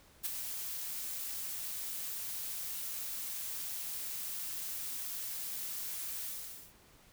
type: noise with ADSR envelope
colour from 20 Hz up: blue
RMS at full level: -33 dBFS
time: 0.23-6.74 s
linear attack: 28 ms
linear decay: 13 ms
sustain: -7 dB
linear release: 500 ms
effects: pink hiss -62 dBFS RMS until 7.12 s